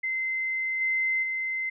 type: tone with level steps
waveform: sine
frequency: 2068 Hz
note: C7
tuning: 21 cents flat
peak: -26 / -23 / -27 dBFS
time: 0.03-1.7 s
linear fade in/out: 10 ms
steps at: 0.8 / 1.22 s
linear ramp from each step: 20 ms
effects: none